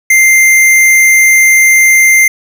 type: tone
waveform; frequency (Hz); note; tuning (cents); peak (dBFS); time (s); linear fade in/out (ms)
square; 2093; C7; 0; -4; 0.1-2.28; 5
effects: none